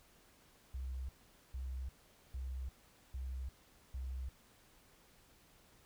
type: tone bursts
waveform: sine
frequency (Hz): 64.7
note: C2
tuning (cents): -19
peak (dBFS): -39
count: 5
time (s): 0.74-4.29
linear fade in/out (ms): 5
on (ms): 350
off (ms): 450
effects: pink hiss -66 dBFS RMS until 5.85 s